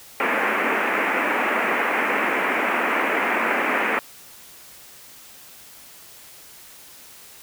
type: band-pass noise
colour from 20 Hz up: white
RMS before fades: -22 dBFS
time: 0.2-3.99 s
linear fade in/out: 0 ms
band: 210 to 2400 Hz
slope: 48 dB/octave
effects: white hiss -45 dBFS RMS until 7.42 s